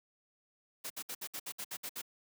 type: noise bursts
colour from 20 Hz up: white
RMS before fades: -41 dBFS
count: 10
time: 0.84-2.018 s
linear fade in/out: 10 ms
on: 62 ms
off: 62 ms
effects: high-pass 150 Hz 12 dB/octave